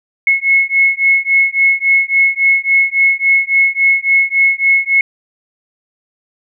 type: beating tone pair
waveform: sine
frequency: 2181 / 2184.6 Hz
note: C#7 / C#7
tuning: -29 / -26 cents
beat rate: 3.6 Hz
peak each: -12 dBFS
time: 0.27-5.01 s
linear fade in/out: 2 ms
effects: none